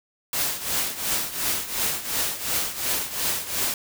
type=noise with tremolo; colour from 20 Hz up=white; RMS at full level=-23 dBFS; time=0.33-3.74 s; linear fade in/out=2 ms; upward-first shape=triangle; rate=2.8 Hz; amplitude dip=80%; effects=none

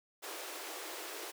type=high-pass noise; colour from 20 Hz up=pink; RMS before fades=-44 dBFS; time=0.22-1.32 s; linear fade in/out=20 ms; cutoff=310 Hz; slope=96 dB/octave; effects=none

